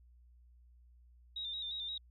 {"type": "tone with vibrato", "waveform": "sine", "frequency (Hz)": 3700, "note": "A#7", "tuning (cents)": -14, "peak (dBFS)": -38, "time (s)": [1.36, 1.98], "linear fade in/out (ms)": 5, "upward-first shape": "square", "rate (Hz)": 5.7, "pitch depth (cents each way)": 50, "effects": ["added 60 Hz sine -59 dBFS peak until 2.1 s"]}